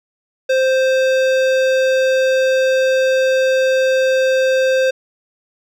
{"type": "tone with hard clipping", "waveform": "sine", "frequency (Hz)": 523.3, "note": "C5", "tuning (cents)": 0, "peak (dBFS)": -14, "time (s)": [0.49, 4.91], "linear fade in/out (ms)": 10, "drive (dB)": 16, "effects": []}